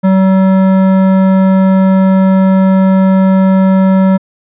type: tone with hard clipping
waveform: triangle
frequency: 190.2 Hz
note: F#3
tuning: 48 cents sharp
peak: -7 dBFS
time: 0.03-4.18 s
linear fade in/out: 20 ms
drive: 17 dB
effects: resampled to 8000 Hz